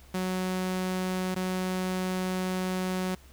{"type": "tone with dropouts", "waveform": "sawtooth", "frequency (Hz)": 185, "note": "F#3", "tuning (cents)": 0, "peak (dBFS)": -24, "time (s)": [0.14, 3.15], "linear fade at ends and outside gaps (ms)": 5, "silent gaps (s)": [1.346, 1.361], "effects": ["added 67 Hz sine -52 dBFS peak until 3.32 s", "pink hiss -57 dBFS RMS until 3.32 s"]}